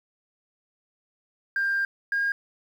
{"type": "tone pair in turn", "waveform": "sine", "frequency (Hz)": [1594, 1621.9], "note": ["G6", "G#6"], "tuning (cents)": [28, -41], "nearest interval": "unison", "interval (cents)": 31, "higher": "second", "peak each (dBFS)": -21, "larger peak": "neither", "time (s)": [[1.56, 1.85], [2.12, 2.32]], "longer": "first", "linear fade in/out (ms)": 2, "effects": ["tanh soft clip ceiling -19 dBFS", "9-bit"]}